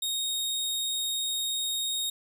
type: tone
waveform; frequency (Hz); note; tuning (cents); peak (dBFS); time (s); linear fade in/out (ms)
sawtooth; 3729; A#7; 0; -25; 0.02-2.1; 5
effects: none